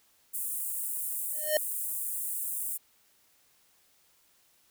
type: high-pass noise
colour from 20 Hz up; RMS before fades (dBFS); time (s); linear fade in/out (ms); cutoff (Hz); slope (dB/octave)
pink; -34; 0.33-2.78; 20; 8500; 48
type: tone with exponential growth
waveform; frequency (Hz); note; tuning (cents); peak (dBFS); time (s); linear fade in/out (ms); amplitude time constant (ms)
square; 611; D#5; -32; -21; 1.32-1.57; 2; 53
effects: white hiss -66 dBFS RMS until 4.7 s